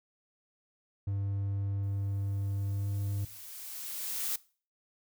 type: tone with pitch glide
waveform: triangle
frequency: 99.3 to 100.45 Hz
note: G2 to G2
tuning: +23 to +43 cents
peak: -28 dBFS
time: 1.07-3.25 s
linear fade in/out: 5 ms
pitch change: +20 cents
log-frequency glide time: 2.53-2.95 s
type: noise with exponential growth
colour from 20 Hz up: blue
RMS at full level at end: -32 dBFS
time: 1.83-4.36 s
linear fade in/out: 5 ms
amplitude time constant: 550 ms
effects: noise-tail reverb RT60 0.4 s tail -21 dB re dry